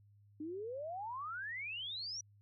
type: exponential sweep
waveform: sine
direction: up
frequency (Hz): 293.7 to 5920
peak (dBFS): -40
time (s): 0.4-2.21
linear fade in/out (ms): 5
effects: added 102 Hz sine -62 dBFS peak until 2.41 s